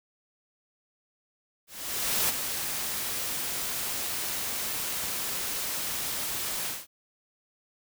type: noise with ADSR envelope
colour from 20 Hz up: white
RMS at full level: -25 dBFS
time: 1.67-6.87 s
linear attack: 620 ms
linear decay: 21 ms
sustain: -7 dB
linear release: 200 ms
effects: none